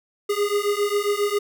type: beating tone pair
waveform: square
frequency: 406.4 / 413.8 Hz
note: G#4 / G#4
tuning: -38 / -6 cents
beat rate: 7.4 Hz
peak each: -24 dBFS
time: 0.29-1.39 s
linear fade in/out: 10 ms
effects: none